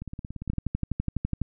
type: two click trains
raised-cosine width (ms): 5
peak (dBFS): -23 / -14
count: 10 / 12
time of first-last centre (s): 0.02-0.534 / 0.5-1.417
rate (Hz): 17.5 / 12
effects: none